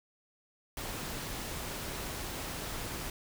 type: noise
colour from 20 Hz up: pink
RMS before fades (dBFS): -39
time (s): 0.77-3.1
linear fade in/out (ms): 2
effects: none